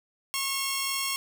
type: tone pair together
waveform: 10% pulse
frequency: 1088.2 / 2742 Hz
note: C#6 / F7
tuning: -32 / -32 cents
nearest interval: octave + major third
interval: 1600 cents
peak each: -21 / -23 dBFS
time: 0.34-1.16 s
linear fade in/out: 0 ms
effects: none